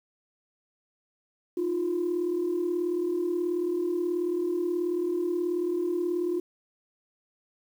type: tone pair together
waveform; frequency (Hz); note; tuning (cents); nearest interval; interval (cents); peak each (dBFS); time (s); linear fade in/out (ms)
sine; 314.2 / 352.7; D#4 / F4; +17 / +17; major second; 200; -31 / -25; 1.57-6.4; 5
effects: tanh soft clip ceiling -20 dBFS + 9-bit